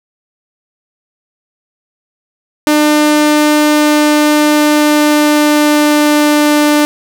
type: tone with pitch glide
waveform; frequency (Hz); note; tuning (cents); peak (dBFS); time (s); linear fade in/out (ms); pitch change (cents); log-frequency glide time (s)
sawtooth; 300.1 to 297; D4 to D4; +38 to +20; -3; 2.67-6.85; 0; -18; 3.98-6.67
effects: none